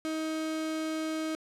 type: tone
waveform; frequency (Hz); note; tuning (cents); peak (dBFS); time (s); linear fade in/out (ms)
35% pulse; 315.9; D#4; +26; -29; 0.05-1.35; 0
effects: low-pass 10000 Hz 12 dB/octave